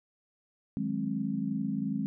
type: chord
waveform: sine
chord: Ab dominant seventh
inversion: second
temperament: equal with one note detuned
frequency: 155.56 / 185 / 207.7 / 265.7 Hz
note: Eb3 / Gb3 / Ab3 / C4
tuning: 0 / 0 / 0 / +27 cents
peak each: -38 / -37 / -32 / -34 dBFS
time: 0.77-2.06 s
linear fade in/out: 0 ms
effects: none